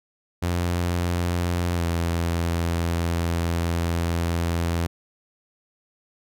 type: tone with pitch glide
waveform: sawtooth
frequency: 87.31 to 84.63 Hz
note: F2 to E2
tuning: 0 to +46 cents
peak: -18 dBFS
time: 0.42-4.87 s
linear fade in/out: 10 ms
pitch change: -54 cents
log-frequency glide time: 1.75-1.81 s
effects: none